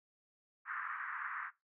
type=band-pass noise; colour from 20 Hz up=white; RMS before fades=-42 dBFS; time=0.65-1.51 s; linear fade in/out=50 ms; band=1100 to 1800 Hz; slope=48 dB/octave; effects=noise-tail reverb RT60 0.2 s tail -17 dB re dry